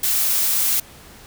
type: noise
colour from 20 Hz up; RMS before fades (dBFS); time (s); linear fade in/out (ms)
blue; -19; 0.03-0.8; 5
effects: pink hiss -44 dBFS RMS until 1.26 s